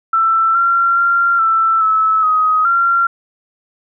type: tone with pitch steps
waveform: sine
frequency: 1333 / 1372 / 1382 / 1331 / 1302 / 1259 / 1375 Hz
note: E6 / F6 / F6 / E6 / E6 / D#6 / F6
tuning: +19 / -31 / -19 / +16 / -22 / +20 / -27 cents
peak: -10 dBFS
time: 0.13-3.07 s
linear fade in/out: 5 ms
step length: 420 ms
effects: none